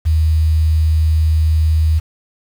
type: tone with quantisation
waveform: sine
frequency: 78.9 Hz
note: D#2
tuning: 25 cents sharp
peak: -10 dBFS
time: 0.05-2 s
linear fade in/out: 20 ms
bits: 6
effects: none